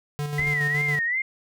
square tone with tremolo, 146.7 Hz, D3, 2 cents flat, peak -26 dBFS, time 0.19-0.99 s, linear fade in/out 0 ms, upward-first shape square, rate 7.2 Hz, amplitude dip 40%
sine tone with vibrato, 1975.5 Hz, B6, in tune, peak -22 dBFS, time 0.38-1.22 s, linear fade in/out 5 ms, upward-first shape sine, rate 2.7 Hz, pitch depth 120 cents each way
brown noise with exponential decay, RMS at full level -32 dBFS, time 0.39-0.67 s, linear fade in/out 0 ms, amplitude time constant 59 ms
effects none

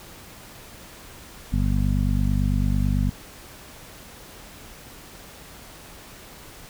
harmonic tone, 49 Hz, G1, in tune, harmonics 1 / 2 / 3 / 4 / 5, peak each -22 / -25 / -27 / -28 / -29 dBFS, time 1.52-3.1 s, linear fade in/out 10 ms, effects pink hiss -44 dBFS RMS until 6.69 s

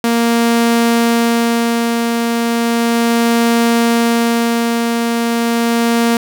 sawtooth tone with tremolo, 233.1 Hz, A#3, in tune, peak -6 dBFS, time 0.04-6.17 s, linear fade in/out 2 ms, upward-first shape sine, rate 0.35 Hz, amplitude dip 35%, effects none

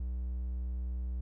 triangle tone, 61.74 Hz, B1, in tune, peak -31 dBFS, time 0-1.21 s, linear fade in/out 5 ms, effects none

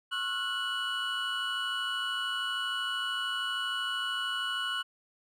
triangle tone cluster, 1086 / 1353 / 1466 / 2947 Hz, C#6 / E6 / F#6 / F#7, -36 / +45 / -16 / -8 cents, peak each -38 / -38 / -33 / -32 dBFS, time 0.11-4.83 s, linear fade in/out 20 ms, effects none

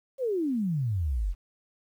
sine exponential sweep, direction down, 554.4 to 40.47 Hz, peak -25 dBFS, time 0.18-1.35 s, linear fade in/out 50 ms, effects 10-bit

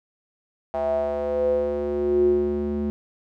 square tone with band-pass filter sweep, 72.6 Hz, D2, 19 cents flat, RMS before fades -23 dBFS, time 0.74-2.9 s, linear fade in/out 0 ms, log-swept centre 710 to 270 Hz, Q 9.7, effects none

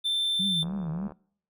triangle tone, 3555 Hz, A7, 17 cents sharp, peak -23 dBFS, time 0.04-0.64 s, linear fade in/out 20 ms
sine tone with vibrato, 177.9 Hz, F3, 32 cents sharp, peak -29 dBFS, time 0.39-1.08 s, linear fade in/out 10 ms, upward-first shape triangle, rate 3.4 Hz, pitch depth 230 cents each way
click train, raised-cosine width 1 ms, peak -29 dBFS, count 38, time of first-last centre 0.63-1.121 s, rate 75.4 Hz
effects noise-tail reverb RT60 0.6 s tail -24 dB re dry

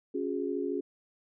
sine chord, C# suspended fourth, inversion none, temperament equal with one note detuned, 277.2 / 361.8 / 415.3 Hz, C#4 / F#4 / G#4, 0 / -39 / 0 cents, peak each -34 dBFS, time 0.14-0.81 s, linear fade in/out 10 ms, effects none

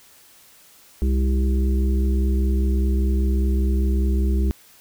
harmonic tone with a mistuned harmonic, 65 Hz, C2, 11 cents flat, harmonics 1 / 3 / 5 / 6, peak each -17 / -27 / -31 / -33 dBFS, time 1.02-4.51 s, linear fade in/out 0 ms, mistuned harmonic 3, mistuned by +73 cents, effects white hiss -51 dBFS RMS until 4.8 s

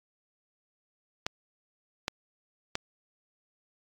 clicks, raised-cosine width 0.2 ms, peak -12 dBFS, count 3, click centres 1.265 / 2.081 / 2.754 s, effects AAC 64 kbps

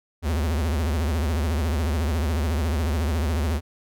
square tone with vibrato, 77.3 Hz, D#2, 11 cents flat, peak -22 dBFS, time 0.22-3.61 s, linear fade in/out 50 ms, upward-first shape triangle, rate 14 Hz, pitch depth 240 cents each way, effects none

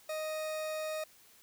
40% pulse tone, 623 Hz, D#5, 2 cents sharp, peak -34 dBFS, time 0.09-1.04 s, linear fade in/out 5 ms, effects white hiss -61 dBFS RMS until 1.42 s

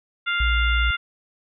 harmonic tone, 698.5 Hz, F5, in tune, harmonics 2 / 3 / 4 / 5, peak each -23 / -27 / -29 / -31 dBFS, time 0.26-0.97 s, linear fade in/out 20 ms
sine tone, 59.3 Hz, A#1, 30 cents sharp, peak -19 dBFS, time 0.4-0.91 s, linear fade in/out 5 ms
effects none

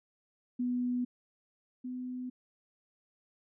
sine tone pair in turn, 246.9 / 251.7 Hz, B3 / B3, 0 / +33 cents, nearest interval unison, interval 33 cents, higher second, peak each -29 / -36 dBFS, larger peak first, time 0.59-1.05 / 1.84-2.3 s, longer neither, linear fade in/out 10 ms, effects none

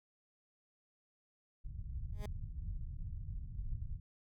pink low-pass noise, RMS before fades -42 dBFS, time 1.64-4 s, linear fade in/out 10 ms, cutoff 120 Hz, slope 24 dB/octave
15% pulse tone with exponential growth, 207.7 Hz, G#3, in tune, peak -35 dBFS, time 2.12-2.26 s, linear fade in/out 5 ms, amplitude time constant 30 ms
effects none

